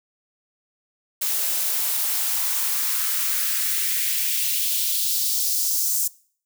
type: noise with high-pass filter sweep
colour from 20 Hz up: blue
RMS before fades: -23 dBFS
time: 1.21-6.08 s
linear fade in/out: 10 ms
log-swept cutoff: 410 to 6700 Hz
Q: 1.8
effects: noise-tail reverb RT60 0.5 s tail -22 dB re dry